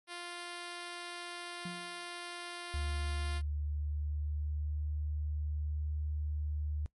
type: tone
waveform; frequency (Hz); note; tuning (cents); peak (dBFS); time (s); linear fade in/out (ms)
5% pulse; 349.2; F4; 0; -30; 0.07-3.42; 50
type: tone with exponential decay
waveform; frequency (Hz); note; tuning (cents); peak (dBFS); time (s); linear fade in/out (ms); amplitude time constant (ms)
sine; 176.6; F3; +20; -37; 1.65-2.08; 5; 92
type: tone with pitch glide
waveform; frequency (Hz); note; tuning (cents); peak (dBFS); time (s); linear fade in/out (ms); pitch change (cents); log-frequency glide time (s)
sine; 73.42 to 75.05; D2 to D2; 0 to +38; -33; 2.74-6.86; 0; +38; 3.18-4.89
effects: noise-tail reverb RT60 0.1 s tail -20 dB re dry + MP3 48 kbps